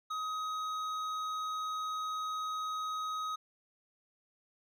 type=tone with hard clipping; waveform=triangle; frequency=1262 Hz; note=D#6; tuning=24 cents sharp; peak=-36 dBFS; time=0.1-3.36 s; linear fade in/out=10 ms; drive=12 dB; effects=none